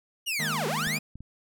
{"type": "linear two-way sweep", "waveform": "sawtooth", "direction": "down then up", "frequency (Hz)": [2960, 361.4, 2533], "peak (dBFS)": -24, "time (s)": [0.26, 0.99], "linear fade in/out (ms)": 20, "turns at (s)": 0.67}
{"type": "chord", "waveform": "45% pulse", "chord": "D# suspended fourth", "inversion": "none", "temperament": "equal", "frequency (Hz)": [155.56, 207.7, 233.1], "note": ["D#3", "G#3", "A#3"], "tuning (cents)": [0, 0, 0], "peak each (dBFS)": [-34, -38, -39], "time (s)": [0.39, 0.99], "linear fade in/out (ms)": 10}
{"type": "clicks", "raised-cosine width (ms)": 5, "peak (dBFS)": -30, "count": 3, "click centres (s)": [0.872, 1.156, 1.206]}
{"effects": []}